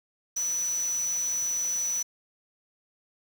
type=tone in noise; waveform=sine; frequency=5940 Hz; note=F#8; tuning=6 cents sharp; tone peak=-26 dBFS; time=0.36-2.03 s; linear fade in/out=10 ms; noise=white; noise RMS=-42 dBFS; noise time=0.36-2.03 s; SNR=+13 dB; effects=none